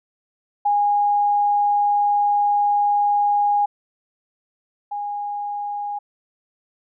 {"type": "tone pair in turn", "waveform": "sine", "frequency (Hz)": [821, 821], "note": ["G#5", "G#5"], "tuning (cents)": [-20, -20], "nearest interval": "unison", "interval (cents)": 0, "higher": "neither", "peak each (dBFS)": [-15, -24], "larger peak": "first", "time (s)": [[0.65, 3.66], [4.91, 5.99]], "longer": "first", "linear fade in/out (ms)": 10, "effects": []}